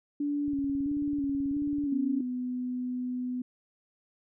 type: tone with vibrato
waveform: sine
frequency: 283.8 Hz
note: C#4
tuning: 41 cents sharp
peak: -27 dBFS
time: 0.2-2.21 s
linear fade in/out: 5 ms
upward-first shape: square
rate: 1.5 Hz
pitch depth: 33 cents each way
type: click train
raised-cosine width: 5 ms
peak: -34 dBFS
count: 26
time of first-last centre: 0.48-1.839 s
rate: 18.4 Hz
type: tone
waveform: sine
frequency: 250 Hz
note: B3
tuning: 21 cents sharp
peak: -30 dBFS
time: 1.92-3.42 s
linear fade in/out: 5 ms
effects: none